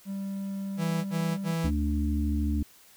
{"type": "tone", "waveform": "triangle", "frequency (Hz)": 196, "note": "G3", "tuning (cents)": 0, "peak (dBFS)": -29, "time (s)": [0.05, 1.56], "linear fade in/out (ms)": 50}
{"type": "tone bursts", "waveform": "45% pulse", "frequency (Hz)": 164.81, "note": "E3", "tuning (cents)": 0, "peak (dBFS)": -27, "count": 3, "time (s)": [0.77, 1.712], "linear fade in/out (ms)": 50, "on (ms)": 280, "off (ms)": 51}
{"type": "harmonic tone", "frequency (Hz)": 73.42, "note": "D2", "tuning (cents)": 0, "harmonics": [1, 3, 4], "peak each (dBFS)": [-26, -31, -32], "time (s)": [1.64, 2.63], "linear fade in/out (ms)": 5}
{"effects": ["white hiss -56 dBFS RMS until 2.96 s"]}